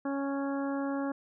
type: harmonic tone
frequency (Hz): 277.2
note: C#4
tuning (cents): 0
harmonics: 1 / 2 / 3 / 4 / 5 / 6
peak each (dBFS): -31 / -37 / -41 / -43 / -45 / -47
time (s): 0.05-1.12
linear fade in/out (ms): 5
effects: none